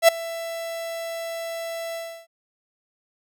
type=tone with ADSR envelope; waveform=45% pulse; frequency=665 Hz; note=E5; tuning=15 cents sharp; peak=-8 dBFS; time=0.02-2.27 s; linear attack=64 ms; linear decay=6 ms; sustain=-21 dB; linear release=320 ms; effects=none